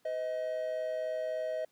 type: tone pair together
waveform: triangle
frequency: 507.5 / 631 Hz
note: B4 / D#5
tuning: +47 / +24 cents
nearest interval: major third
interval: 377 cents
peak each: -37 / -31 dBFS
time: 0.05-1.65 s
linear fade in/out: 5 ms
effects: pink hiss -71 dBFS RMS until 1.71 s + high-pass 150 Hz 12 dB/octave